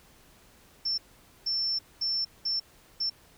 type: tone bursts at uneven times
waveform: sine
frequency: 5380 Hz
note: E8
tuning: 34 cents sharp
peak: -26 dBFS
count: 5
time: 0.85-0.98 / 1.46-1.79 / 2.01-2.25 / 2.45-2.6 / 3-3.1 s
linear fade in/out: 10 ms
effects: pink hiss -58 dBFS RMS until 3.37 s